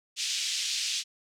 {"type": "band-pass noise", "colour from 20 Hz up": "pink", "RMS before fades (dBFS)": -31, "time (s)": [0.16, 1.04], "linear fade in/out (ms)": 50, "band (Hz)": [2900, 7100], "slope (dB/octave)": 24, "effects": []}